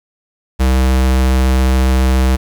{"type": "tone", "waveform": "square", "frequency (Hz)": 64.8, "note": "C2", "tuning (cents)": -16, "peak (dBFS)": -10, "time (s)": [0.59, 2.37], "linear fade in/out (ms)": 20, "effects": ["7-bit"]}